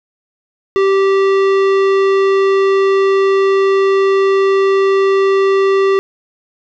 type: tone with tanh clipping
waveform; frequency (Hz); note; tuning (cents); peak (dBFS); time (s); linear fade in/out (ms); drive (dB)
sine; 389.6; G4; -11; -11; 0.76-5.99; 0; 16
effects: none